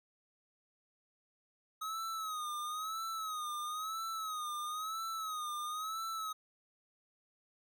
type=tone with vibrato; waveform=square; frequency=1264 Hz; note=D#6; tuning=27 cents sharp; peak=-38 dBFS; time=1.81-6.33 s; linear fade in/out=10 ms; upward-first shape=sine; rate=1 Hz; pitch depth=88 cents each way; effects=none